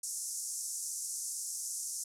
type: band-pass noise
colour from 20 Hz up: pink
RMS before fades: -39 dBFS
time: 0.03-2.04 s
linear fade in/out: 5 ms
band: 5800 to 11000 Hz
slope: 48 dB/octave
effects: none